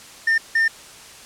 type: tone bursts at uneven times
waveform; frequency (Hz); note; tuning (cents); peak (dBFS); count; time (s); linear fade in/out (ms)
triangle; 1808; A6; +47; -13; 2; 0.27-0.38 / 0.55-0.68; 5
effects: white hiss -42 dBFS RMS until 1.25 s + low-pass 9000 Hz 12 dB/octave